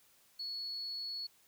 triangle tone, 4384 Hz, C#8, 20 cents flat, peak -35 dBFS, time 0.39-1.27 s, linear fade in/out 10 ms, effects tanh soft clip ceiling -36 dBFS + white hiss -67 dBFS RMS until 1.47 s

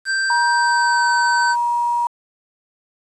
square tone with pitch glide, 1568 to 1531.3 Hz, G6 to G6, 0 to -41 cents, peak -18 dBFS, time 0.05-1.56 s, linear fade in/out 50 ms, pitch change -41 cents, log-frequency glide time 0.49-1.1 s
sine tone, 953 Hz, A#5, 38 cents sharp, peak -16 dBFS, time 0.3-2.07 s, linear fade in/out 2 ms
effects resampled to 22050 Hz + 7-bit

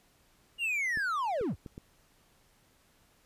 triangle linear sweep, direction down, 2878 to 44.24 Hz, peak -27 dBFS, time 0.58-1.56 s, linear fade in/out 50 ms
clicks, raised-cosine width 3 ms, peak -30 dBFS, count 4, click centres 0.973 / 1.412 / 1.662 / 1.779 s
effects pink hiss -66 dBFS RMS until 3.25 s + resampled to 32000 Hz

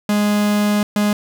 45% pulse tone bursts at uneven times, 207.7 Hz, G#3, in tune, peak -14 dBFS, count 2, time 0.09-0.83 / 0.96-1.13 s, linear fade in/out 2 ms, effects none

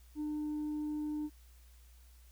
sine tone with tanh clipping, 301.1 Hz, D4, 43 cents sharp, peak -35 dBFS, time 0.15-1.3 s, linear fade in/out 50 ms, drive 1 dB, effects added 60 Hz sine -56 dBFS peak until 2.31 s + white hiss -67 dBFS RMS until 2.31 s

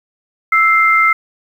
sine tone pair together, 1318.5 / 2093 Hz, E6 / C7, 0 / 0 cents, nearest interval minor sixth, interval 800 cents, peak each -11 dBFS, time 0.52-1.13 s, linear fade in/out 5 ms, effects 7-bit

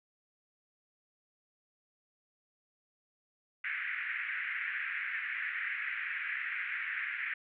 pink band-pass noise, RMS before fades -37 dBFS, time 3.64-7.34 s, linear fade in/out 5 ms, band 1600 to 2300 Hz, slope 48 dB/octave, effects none

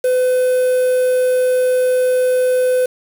triangle tone with quantisation, 506 Hz, B4, 42 cents sharp, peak -10 dBFS, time 0.04-2.86 s, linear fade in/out 5 ms, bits 5, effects none

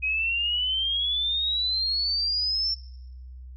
sine exponential sweep, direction up, 2516 to 5430 Hz, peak -23 dBFS, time 0.02-2.75 s, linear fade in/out 20 ms, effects noise-tail reverb RT60 0.9 s tail -22 dB re dry + added 63 Hz sine -39 dBFS peak until 3.56 s

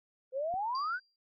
sine exponential sweep, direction up, 503 to 1568 Hz, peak -31 dBFS, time 0.32-1 s, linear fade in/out 50 ms
click, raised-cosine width 3 ms, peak -38 dBFS, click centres 0.54 s
sine tone with exponential decay, 4754 Hz, D8, 20 cents sharp, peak -39 dBFS, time 0.75-1.16 s, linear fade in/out 2 ms, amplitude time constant 89 ms
effects AAC 32 kbps

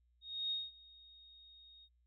sine tone with ADSR envelope, 3729 Hz, A#7, in tune, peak -34 dBFS, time 0.21-1.89 s, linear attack 300 ms, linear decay 200 ms, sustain -23 dB, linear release 54 ms, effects added 60 Hz sine -70 dBFS peak until 2.06 s

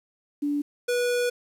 sine / square tone pair in turn, 290 / 487.7 Hz, D4 / B4, -22 / -22 cents, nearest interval major sixth, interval 900 cents, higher second, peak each -23 dBFS, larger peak neither, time 0.42-0.62 / 0.88-1.3 s, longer second, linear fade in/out 10 ms, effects resampled to 32000 Hz + 9-bit

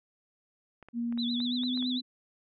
clicks, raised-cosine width 0.5 ms, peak -34 dBFS, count 8, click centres 0.827 / 0.886 / 1.125 / 1.176 / 1.403 / 1.635 / 1.775 / 1.826 s
sine tone with pitch glide, 236 to 251.5 Hz, A#3 to B3, +22 to +32 cents, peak -29 dBFS, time 0.93-2.02 s, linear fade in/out 50 ms, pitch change +110 cents, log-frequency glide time 1.17-1.73 s
sine tone with vibrato, 3688 Hz, A#7, 19 cents flat, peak -33 dBFS, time 1.18-2.01 s, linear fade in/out 10 ms, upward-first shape sine, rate 8.9 Hz, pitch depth 160 cents each way
effects none

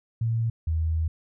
sine tone pair in turn, 114.3 / 80.43 Hz, A#2 / E2, -34 / -42 cents, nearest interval tritone, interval 608 cents, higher first, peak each -22 dBFS, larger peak neither, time 0.21-0.5 / 0.67-1.08 s, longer second, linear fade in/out 5 ms, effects none

